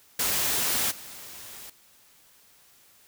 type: noise with level steps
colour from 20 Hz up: white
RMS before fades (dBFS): -26 / -43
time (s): 0.19-1.7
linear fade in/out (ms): 5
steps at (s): 0.9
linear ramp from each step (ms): 20
effects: white hiss -58 dBFS RMS until 3.07 s